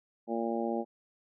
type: harmonic tone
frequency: 115.5 Hz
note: A#2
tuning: 16 cents flat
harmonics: 2 / 3 / 4 / 5 / 6 / 7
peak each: -34 / -35 / -38 / -37 / -41 / -38 dBFS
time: 0.27-0.85 s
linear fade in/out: 50 ms
effects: none